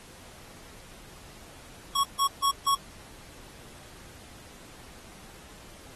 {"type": "tone bursts", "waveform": "square", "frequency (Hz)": 1108.7, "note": "C#6", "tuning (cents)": 0, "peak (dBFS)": -22, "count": 4, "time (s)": [1.95, 2.752], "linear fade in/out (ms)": 10, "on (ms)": 88, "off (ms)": 150, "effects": ["pink hiss -50 dBFS RMS until 5.95 s", "AAC 32 kbps"]}